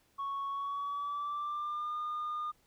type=tone with pitch glide; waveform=sine; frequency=1108.7 to 1216 Hz; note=C#6 to D#6; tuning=0 to -40 cents; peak=-32 dBFS; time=0.18-2.52 s; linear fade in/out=20 ms; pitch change=+160 cents; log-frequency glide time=0.49-1.97 s; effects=tanh soft clip ceiling -32 dBFS + pink hiss -70 dBFS RMS until 2.66 s